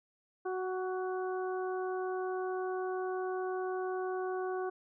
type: harmonic tone with a mistuned harmonic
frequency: 371.1 Hz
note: F#4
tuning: 5 cents sharp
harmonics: 1 / 2 / 3 / 4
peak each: -34 / -40 / -44 / -46 dBFS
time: 0.45-4.7 s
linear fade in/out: 10 ms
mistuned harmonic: 3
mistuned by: +16 cents
effects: none